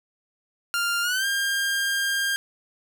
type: tone with pitch glide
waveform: sawtooth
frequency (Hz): 1396.9 to 1604.6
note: F6 to G6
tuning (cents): 0 to +40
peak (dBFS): -19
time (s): 0.74-2.36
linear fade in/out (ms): 0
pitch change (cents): +240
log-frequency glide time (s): 1.02-1.26
effects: none